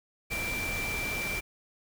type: tone in noise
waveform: sine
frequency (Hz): 2349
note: D7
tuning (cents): 0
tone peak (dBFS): -32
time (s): 0.3-1.41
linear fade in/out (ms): 20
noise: pink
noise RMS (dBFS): -36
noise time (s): 0.3-1.41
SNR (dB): +1
effects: none